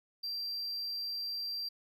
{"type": "tone", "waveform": "triangle", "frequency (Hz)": 4716, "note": "D8", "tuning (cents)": 6, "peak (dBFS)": -34, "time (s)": [0.23, 1.69], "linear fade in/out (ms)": 10, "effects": []}